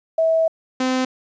sine / sawtooth tone pair in turn, 649 / 257.6 Hz, E5 / C4, -27 / -27 cents, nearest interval octave + major third, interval 1600 cents, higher first, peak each -14 dBFS, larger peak neither, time 0.18-0.48 / 0.8-1.05 s, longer first, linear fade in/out 5 ms, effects resampled to 16000 Hz + 9-bit

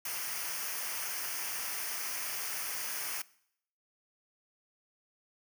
white noise with comb filter, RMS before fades -37 dBFS, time 0.05-3.22 s, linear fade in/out 5 ms, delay 0.26 ms, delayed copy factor -0.7, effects noise-tail reverb RT60 0.7 s tail -21 dB re dry

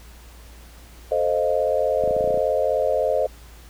sine chord, F dominant seventh, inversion first, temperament equal with one note detuned, 440 / 523.3 / 619.7 / 698.5 Hz, A4 / C5 / Eb5 / F5, 0 / 0 / -7 / 0 cents, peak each -26 / -22 / -22 / -28 dBFS, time 1.11-3.27 s, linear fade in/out 10 ms
clicks, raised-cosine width 2 ms, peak -18 dBFS, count 10, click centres 2.038 / 2.077 / 2.109 / 2.166 / 2.208 / 2.243 / 2.276 / 2.306 / 2.343 / 2.375 s
effects added 58 Hz sine -43 dBFS peak until 3.69 s + pink hiss -49 dBFS RMS until 3.69 s

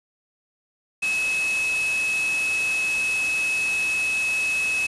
sine tone in noise, 2576 Hz, E7, 41 cents flat, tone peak -21 dBFS, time 1.02-4.87 s, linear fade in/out 10 ms, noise white, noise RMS -32 dBFS, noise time 1.02-4.87 s, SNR +8 dB, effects resampled to 24000 Hz

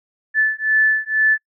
sine beating tone pair, 1744 / 1746.1 Hz, A6 / A6, -16 / -14 cents, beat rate 2.1 Hz, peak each -17 dBFS, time 0.34-1.38 s, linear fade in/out 50 ms, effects noise-tail reverb RT60 0.1 s tail -25 dB re dry

